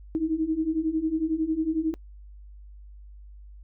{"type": "beating tone pair", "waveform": "sine", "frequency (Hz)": [311.1, 322.1], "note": ["D#4", "E4"], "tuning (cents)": [0, -40], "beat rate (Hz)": 11, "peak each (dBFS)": [-28, -25], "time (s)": [0.15, 1.94], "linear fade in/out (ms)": 0, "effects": ["noise-tail reverb RT60 0.1 s tail -24 dB re dry", "added 50 Hz sine -43 dBFS peak until 3.63 s"]}